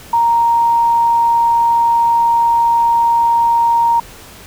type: tone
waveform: sine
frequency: 932.3 Hz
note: A#5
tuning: in tune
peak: -9 dBFS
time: 0.13-4 s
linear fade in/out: 5 ms
effects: pink hiss -37 dBFS RMS until 4.46 s